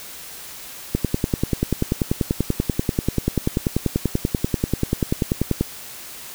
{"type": "click train", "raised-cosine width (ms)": 3, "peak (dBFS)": -5, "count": 49, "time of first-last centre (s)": [0.95, 5.61], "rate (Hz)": 10.3, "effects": ["white hiss -37 dBFS RMS until 6.34 s"]}